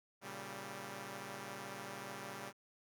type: chord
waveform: 5% pulse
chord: G diminished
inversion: first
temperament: equal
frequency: 116.54 / 138.59 / 196 Hz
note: Bb2 / Db3 / G3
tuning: 0 / 0 / 0 cents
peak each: -40 / -39 / -36 dBFS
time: 0.21-2.53 s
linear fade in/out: 50 ms
effects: none